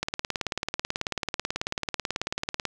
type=click train; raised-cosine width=0.2 ms; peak=-10 dBFS; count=49; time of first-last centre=0.03-2.653 s; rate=18.3 Hz; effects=none